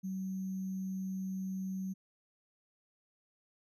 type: tone with sample-and-hold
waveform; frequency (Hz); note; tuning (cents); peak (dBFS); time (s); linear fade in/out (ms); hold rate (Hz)
sine; 189.3; F#3; +40; -35; 0.03-1.94; 20; 6300
effects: resampled to 32000 Hz